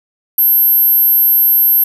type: tone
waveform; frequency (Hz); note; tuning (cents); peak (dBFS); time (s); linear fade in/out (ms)
sine; 12730; G9; +26; -7; 0.38-1.84; 5
effects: none